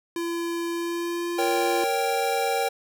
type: tone with pitch glide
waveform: square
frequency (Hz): 339.4 to 347.5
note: F4 to F4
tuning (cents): -49 to -9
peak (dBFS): -27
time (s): 0.16-1.84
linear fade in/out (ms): 2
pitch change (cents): +40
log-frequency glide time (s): 0.69-1.58
type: chord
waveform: square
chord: G diminished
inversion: first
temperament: equal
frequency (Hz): 466.2 / 554.4 / 784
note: Bb4 / Db5 / G5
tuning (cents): 0 / 0 / 0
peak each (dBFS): -28 / -30 / -26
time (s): 1.38-2.69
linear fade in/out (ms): 10
effects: none